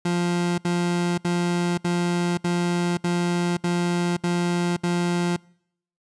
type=tone bursts; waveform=30% pulse; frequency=174.61 Hz; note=F3; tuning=in tune; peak=-18 dBFS; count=9; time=0.05-5.364 s; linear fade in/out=5 ms; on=530 ms; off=68 ms; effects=noise-tail reverb RT60 0.7 s tail -26 dB re dry + resampled to 22050 Hz